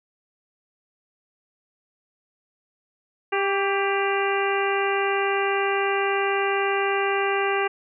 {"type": "harmonic tone with a mistuned harmonic", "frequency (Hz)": 396.2, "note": "G4", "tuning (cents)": 18, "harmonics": [1, 2, 3, 4, 5, 6, 7], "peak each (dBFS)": [-24, -27, -29, -30, -31, -32, -32], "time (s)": [3.32, 7.68], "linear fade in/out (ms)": 10, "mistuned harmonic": 3, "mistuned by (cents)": -35, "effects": []}